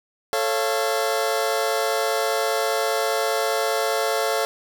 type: chord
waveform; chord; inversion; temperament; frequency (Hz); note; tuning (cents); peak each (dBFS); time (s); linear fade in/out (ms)
sawtooth; A augmented; none; just; 440 / 550 / 687.5; A4 / C#5 / E#5; 0 / -14 / -27; -21; 0.33-4.45; 0
effects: none